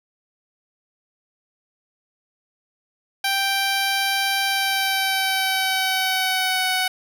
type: tone with pitch glide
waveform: 10% pulse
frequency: 784 to 746 Hz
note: G5 to F#5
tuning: 0 to +14 cents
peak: -11 dBFS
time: 3.24-6.88 s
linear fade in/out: 5 ms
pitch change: -86 cents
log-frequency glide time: 4.46-6.68 s
effects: none

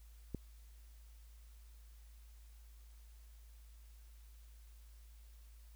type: click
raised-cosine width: 3 ms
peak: -27 dBFS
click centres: 0.347 s
effects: added 55 Hz sine -55 dBFS peak until 5.75 s + white hiss -70 dBFS RMS until 5.75 s

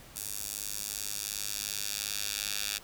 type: tone with high-pass filter sweep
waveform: 10% pulse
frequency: 102.7 Hz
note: G#2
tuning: 19 cents flat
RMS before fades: -36 dBFS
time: 0.15-2.79 s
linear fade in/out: 20 ms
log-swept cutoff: 7900 to 3500 Hz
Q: 0.93
effects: pink hiss -52 dBFS RMS until 2.83 s

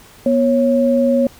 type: tone pair together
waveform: sine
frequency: 242.9 / 548.9 Hz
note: B3 / C#5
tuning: -29 / -17 cents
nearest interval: octave + major second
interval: 1412 cents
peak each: -14 dBFS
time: 0.26-1.27 s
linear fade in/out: 2 ms
effects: pink hiss -44 dBFS RMS until 1.39 s

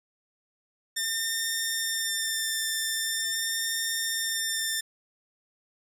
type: tone with vibrato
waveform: 10% pulse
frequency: 1800 Hz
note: A6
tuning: 39 cents sharp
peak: -18 dBFS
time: 0.96-4.81 s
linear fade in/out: 10 ms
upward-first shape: sine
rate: 0.43 Hz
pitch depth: 15 cents each way
effects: none

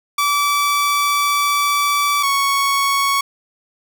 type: tone pair in turn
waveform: sawtooth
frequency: 1155 / 1110.4 Hz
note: D6 / C#6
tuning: -29 / +3 cents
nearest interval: minor second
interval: 68 cents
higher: first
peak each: -11 dBFS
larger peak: neither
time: 0.18-2.23 / 2.23-3.21 s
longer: first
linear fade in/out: 5 ms
effects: none

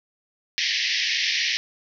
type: band-pass noise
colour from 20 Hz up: pink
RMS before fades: -24 dBFS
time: 0.58-1.57 s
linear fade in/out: 0 ms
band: 1800 to 5800 Hz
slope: 96 dB/octave
effects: none

